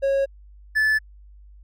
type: tone pair in turn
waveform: triangle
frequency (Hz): 548 / 1739.8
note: C#5 / A6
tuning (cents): -20 / -20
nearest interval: octave + minor sixth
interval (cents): 2000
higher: second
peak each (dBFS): -16 / -15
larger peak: second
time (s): 0.02-0.26 / 0.75-0.99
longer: neither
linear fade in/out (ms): 20
effects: added 50 Hz sine -44 dBFS peak until 1.63 s